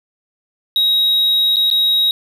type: tone with dropouts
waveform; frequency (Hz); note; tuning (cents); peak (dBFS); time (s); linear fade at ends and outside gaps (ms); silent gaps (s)
triangle; 3805; A#7; +35; -10; 0.76-2.11; 1; 1.56-1.567 / 1.702-1.712
effects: none